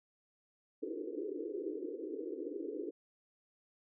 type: band-pass noise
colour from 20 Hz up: pink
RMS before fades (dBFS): -41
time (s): 0.82-2.91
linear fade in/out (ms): 10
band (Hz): 290 to 490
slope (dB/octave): 96
effects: none